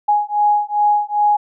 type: beating tone pair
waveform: sine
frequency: 830.6 / 833.1 Hz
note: G#5 / G#5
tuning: 0 / +5 cents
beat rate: 2.5 Hz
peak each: -16 dBFS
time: 0.08-1.37 s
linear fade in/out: 10 ms
effects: none